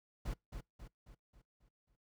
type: noise with echo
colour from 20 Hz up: brown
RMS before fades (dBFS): -39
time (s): 0.25-0.34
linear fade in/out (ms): 10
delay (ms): 270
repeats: 6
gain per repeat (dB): -6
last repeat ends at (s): 1.96
effects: noise-tail reverb RT60 0.2 s tail -25 dB re dry